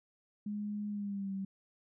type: tone with pitch glide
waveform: sine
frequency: 207.7 to 193.79 Hz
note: G#3 to G3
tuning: 0 to -20 cents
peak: -35 dBFS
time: 0.46-1.45 s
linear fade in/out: 5 ms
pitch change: -120 cents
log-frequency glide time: 0.89-1.33 s
effects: none